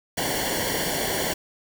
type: noise with comb filter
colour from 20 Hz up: pink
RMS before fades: -26 dBFS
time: 0.17-1.34 s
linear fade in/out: 10 ms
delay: 0.79 ms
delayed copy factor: -0.8
effects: none